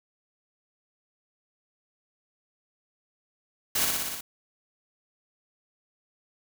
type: noise with echo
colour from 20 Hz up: white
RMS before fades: -26 dBFS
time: 3.75-3.85 s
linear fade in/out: 5 ms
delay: 60 ms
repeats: 6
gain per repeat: -2 dB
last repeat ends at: 4.21 s
effects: none